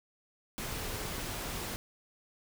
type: tone in noise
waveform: sine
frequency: 423.8 Hz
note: G#4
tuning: 35 cents sharp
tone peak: -48 dBFS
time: 0.86-1.07 s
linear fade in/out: 0 ms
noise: pink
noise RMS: -38 dBFS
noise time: 0.58-1.76 s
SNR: -13 dB
effects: none